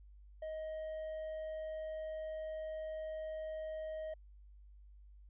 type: tone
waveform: triangle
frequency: 628 Hz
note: D#5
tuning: 16 cents sharp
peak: -38 dBFS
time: 0.42-4.14 s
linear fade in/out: 5 ms
effects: added 50 Hz sine -55 dBFS peak until 5.29 s + resampled to 8000 Hz